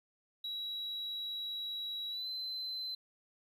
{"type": "tone with pitch glide", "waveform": "triangle", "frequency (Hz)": [3885, 4062], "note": ["B7", "B7"], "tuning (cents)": [-29, 48], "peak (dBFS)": -35, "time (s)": [0.44, 2.95], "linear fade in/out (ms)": 5, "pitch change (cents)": 77, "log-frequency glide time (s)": [2.1, 2.27], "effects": ["tanh soft clip ceiling -33 dBFS", "12-bit"]}